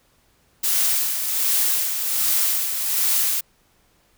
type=noise with tremolo; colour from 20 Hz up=blue; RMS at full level=-19 dBFS; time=0.63-3.41 s; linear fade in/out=10 ms; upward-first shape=sine; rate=1.3 Hz; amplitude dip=50%; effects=pink hiss -61 dBFS RMS until 4.17 s

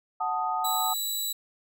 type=chord; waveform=sine; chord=D# diminished; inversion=first; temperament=equal; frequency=740 / 880 / 1244.5 Hz; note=F#5 / A5 / D#6; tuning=0 / 0 / 0 cents; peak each=-30 dBFS; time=0.2-0.94 s; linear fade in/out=10 ms
type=tone; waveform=15% pulse; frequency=3931 Hz; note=B7; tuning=9 cents flat; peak=-21 dBFS; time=0.64-1.33 s; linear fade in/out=10 ms
effects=none

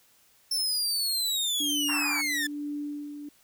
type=linear sweep; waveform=sawtooth; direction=down; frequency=5380 to 1730 Hz; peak=-23 dBFS; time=0.51-2.47 s; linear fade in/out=5 ms
type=tone with tremolo; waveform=sine; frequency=292.4 Hz; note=D4; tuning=7 cents flat; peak=-30 dBFS; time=1.6-3.29 s; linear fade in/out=5 ms; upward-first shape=sine; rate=1.1 Hz; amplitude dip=55%
type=band-pass noise; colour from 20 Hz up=pink; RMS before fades=-35 dBFS; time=1.88-2.22 s; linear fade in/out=20 ms; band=820 to 1900 Hz; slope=48 dB/octave
effects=white hiss -62 dBFS RMS until 3.43 s

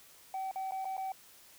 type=tone with dropouts; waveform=sine; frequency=765 Hz; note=G5; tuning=42 cents flat; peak=-32 dBFS; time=0.34-1.12 s; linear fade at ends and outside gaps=2 ms; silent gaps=0.513-0.558 / 0.71-0.72 / 0.846-0.853 / 0.968-0.978 s; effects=tanh soft clip ceiling -33 dBFS + white hiss -58 dBFS RMS until 1.58 s

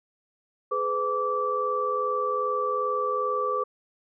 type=tone cluster; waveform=sine; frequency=421.5 / 504 / 1161 Hz; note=G#4 / B4 / D6; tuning=+26 / +35 / -20 cents; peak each=-31 / -29 / -26 dBFS; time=0.71-3.64 s; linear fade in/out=10 ms; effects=none

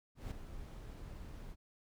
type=noise with ADSR envelope; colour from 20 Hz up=brown; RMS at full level=-40 dBFS; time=0.15-1.56 s; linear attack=160 ms; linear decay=10 ms; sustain=-8 dB; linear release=49 ms; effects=none

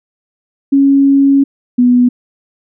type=tone pair in turn; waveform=sine; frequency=276.4 / 246.2 Hz; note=C#4 / B3; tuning=-5 / -5 cents; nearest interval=major second; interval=200 cents; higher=first; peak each=-5 dBFS; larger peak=neither; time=0.72-1.44 / 1.78-2.09 s; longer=first; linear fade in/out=10 ms; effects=none

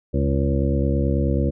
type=harmonic tone with a mistuned harmonic; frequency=69.3 Hz; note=C#2; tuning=in tune; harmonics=1 / 2 / 3 / 4 / 5 / 7 / 8; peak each=-21 / -24 / -26 / -27 / -28 / -29 / -30 dBFS; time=0.13-1.51 s; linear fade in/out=20 ms; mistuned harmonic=1; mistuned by=+100 cents; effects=none

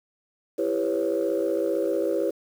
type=chord; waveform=sine; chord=C# half-diminished seventh; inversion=first; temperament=just; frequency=332.6 / 399.1 / 498.9 / 554.4 Hz; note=E4 / G4 / B4 / C#5; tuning=+16 / +31 / +17 / 0 cents; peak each=-27 dBFS; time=0.58-2.31 s; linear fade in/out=10 ms; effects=tanh soft clip ceiling -15 dBFS + 8-bit

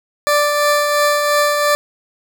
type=tone with tremolo; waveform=20% pulse; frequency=587.3 Hz; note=D5; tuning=in tune; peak=-6 dBFS; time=0.27-1.75 s; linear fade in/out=0 ms; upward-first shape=triangle; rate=2.9 Hz; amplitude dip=40%; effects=none

